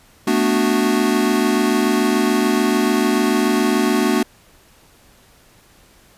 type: chord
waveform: square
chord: B minor seventh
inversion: third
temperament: equal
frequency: 220 / 246.9 / 293.7 / 370 Hz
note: A3 / B3 / D4 / F#4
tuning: 0 / 0 / 0 / 0 cents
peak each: -21 dBFS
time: 0.27-4.23 s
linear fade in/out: 5 ms
effects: pink hiss -51 dBFS RMS until 6.17 s + resampled to 32000 Hz